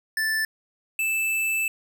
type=tone pair in turn; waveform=square; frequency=1760 / 2637 Hz; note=A6 / E7; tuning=0 / 0 cents; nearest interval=perfect fifth; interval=700 cents; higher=second; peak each=-23 dBFS; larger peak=neither; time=0.17-0.45 / 0.99-1.68 s; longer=second; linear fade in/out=2 ms; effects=none